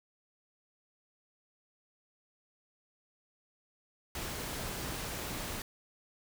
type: noise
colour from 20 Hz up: pink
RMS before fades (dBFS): -39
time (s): 4.15-5.62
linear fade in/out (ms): 2
effects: none